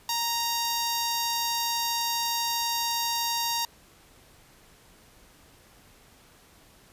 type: tone with notch filter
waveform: 10% pulse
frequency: 932.3 Hz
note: A#5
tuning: in tune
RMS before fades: -28 dBFS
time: 0.09-3.65 s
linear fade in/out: 2 ms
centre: 2200 Hz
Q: 0.78
effects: pink hiss -56 dBFS RMS until 6.92 s + resampled to 32000 Hz